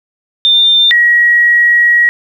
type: tone pair in turn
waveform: sine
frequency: 3598 / 1906 Hz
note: A7 / A#6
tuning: +38 / +38 cents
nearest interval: major seventh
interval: 1100 cents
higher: first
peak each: -5 dBFS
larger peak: neither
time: 0.45-0.91 / 0.91-2.09 s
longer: second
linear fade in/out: 0 ms
effects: 7-bit